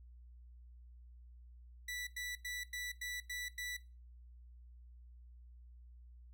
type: tone bursts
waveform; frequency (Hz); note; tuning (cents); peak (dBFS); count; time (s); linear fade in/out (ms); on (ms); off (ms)
sawtooth; 1968; B6; -7; -37; 7; 1.88-3.768; 5; 190; 93
effects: noise-tail reverb RT60 0.3 s tail -18 dB re dry + added 60 Hz sine -54 dBFS peak until 6.33 s